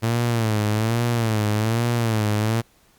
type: tone with vibrato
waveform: sawtooth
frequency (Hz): 112.1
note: A2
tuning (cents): +33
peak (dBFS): -15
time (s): 0.02-2.62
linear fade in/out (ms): 20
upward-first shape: sine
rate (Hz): 1.2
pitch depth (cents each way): 110
effects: pink hiss -58 dBFS RMS until 2.98 s + Opus 48 kbps